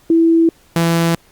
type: tone pair in turn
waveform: sine / sawtooth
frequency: 330 / 167.3 Hz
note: E4 / E3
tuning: +2 / +26 cents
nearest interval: octave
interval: 1176 cents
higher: first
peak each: -8 dBFS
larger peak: neither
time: 0.1-0.49 / 0.76-1.15 s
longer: neither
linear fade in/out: 2 ms
effects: pink hiss -51 dBFS RMS until 1.31 s + Opus 48 kbps